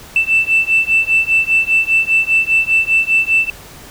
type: beating tone pair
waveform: sine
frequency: 2657 / 2662 Hz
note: E7 / E7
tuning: +13 / +16 cents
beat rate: 5 Hz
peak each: -13 dBFS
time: 0.16-3.5 s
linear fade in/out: 2 ms
effects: tanh soft clip ceiling -4 dBFS + pink hiss -37 dBFS RMS until 3.9 s